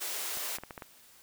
white high-pass noise, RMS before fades -36 dBFS, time 0-0.58 s, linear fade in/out 20 ms, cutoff 340 Hz, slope 24 dB/octave
clicks, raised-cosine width 0.5 ms, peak -26 dBFS, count 6, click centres 0.372 / 0.585 / 0.636 / 0.708 / 0.778 / 0.822 s
effects white hiss -58 dBFS RMS until 1.22 s

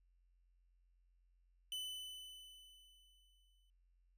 45% pulse tone with exponential decay, 3009 Hz, F#7, 28 cents sharp, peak -40 dBFS, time 1.72-3.7 s, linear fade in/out 1 ms, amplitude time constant 430 ms, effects added 44 Hz sine -70 dBFS peak until 4.17 s + resampled to 32000 Hz

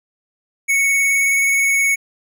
square tone with vibrato, 2217 Hz, C#7, in tune, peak -14 dBFS, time 0.68-1.96 s, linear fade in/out 20 ms, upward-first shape square, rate 19 Hz, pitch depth 11 cents each way, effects none

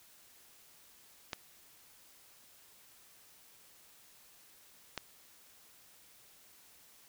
clicks, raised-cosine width 0.2 ms, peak -19 dBFS, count 2, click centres 1.332 / 4.977 s, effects white hiss -61 dBFS RMS until 7.08 s

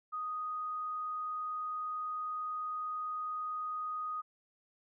sine tone, 1244.5 Hz, D#6, in tune, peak -35 dBFS, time 0.12-4.22 s, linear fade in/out 20 ms, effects none

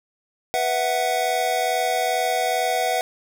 square chord, B suspended fourth, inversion none, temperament just, 493.9 / 658.5 / 740.8 Hz, B4 / E5 / F#5, 0 / -2 / +2 cents, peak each -28 / -26 / -23 dBFS, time 0.54-3.01 s, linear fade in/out 0 ms, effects none

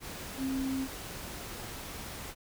sine tone in noise, 265.9 Hz, C4, 28 cents sharp, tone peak -30 dBFS, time 0.37-0.88 s, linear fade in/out 50 ms, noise pink, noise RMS -42 dBFS, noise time 0-2.35 s, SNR +9 dB, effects none

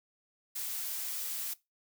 blue noise, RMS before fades -37 dBFS, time 0.55-1.54 s, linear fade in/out 10 ms, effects noise-tail reverb RT60 0.2 s tail -19 dB re dry

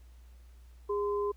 sine tone pair together, 409.1 / 1029 Hz, G#4 / C6, -26 / -29 cents, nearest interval octave + major third, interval 1597 cents, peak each -29 / -36 dBFS, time 0.89-1.32 s, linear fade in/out 10 ms, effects added 60 Hz sine -51 dBFS peak until 1.36 s + pink hiss -68 dBFS RMS until 1.36 s

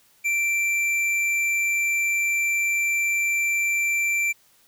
sine tone with tanh clipping, 2349 Hz, D7, in tune, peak -22 dBFS, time 0.24-4.33 s, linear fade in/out 20 ms, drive 11 dB, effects white hiss -59 dBFS RMS until 4.67 s

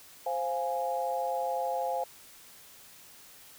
sine chord, F minor, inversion second, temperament equal, 523.3 / 698.5 / 830.6 Hz, C5 / F5 / Ab5, 0 / 0 / 0 cents, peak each -33 dBFS, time 0.26-2.04 s, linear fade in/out 5 ms, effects white hiss -53 dBFS RMS until 3.58 s

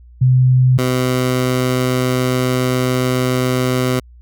sine / 15% pulse tone pair in turn, 127.9 / 127.19 Hz, C3 / C3, -39 / -49 cents, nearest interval unison, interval 10 cents, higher first, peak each -8 dBFS, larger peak neither, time 0.21-0.78 / 0.78-4 s, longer second, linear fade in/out 10 ms, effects added 60 Hz sine -39 dBFS peak until 4.21 s

